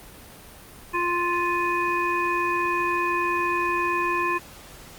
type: harmonic tone with a mistuned harmonic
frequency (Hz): 349.2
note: F4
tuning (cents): 0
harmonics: 1 / 3 / 5 / 7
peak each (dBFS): -28 / -24 / -30 / -29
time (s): 0.93-4.39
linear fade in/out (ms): 20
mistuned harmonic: 7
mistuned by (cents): +32
effects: pink hiss -45 dBFS RMS until 4.98 s + Opus 32 kbps